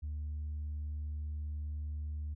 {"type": "tone", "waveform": "sine", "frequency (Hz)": 75.1, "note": "D2", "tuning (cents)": 39, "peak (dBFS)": -34, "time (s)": [0.02, 2.35], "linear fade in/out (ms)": 20, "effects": ["tanh soft clip ceiling -34 dBFS"]}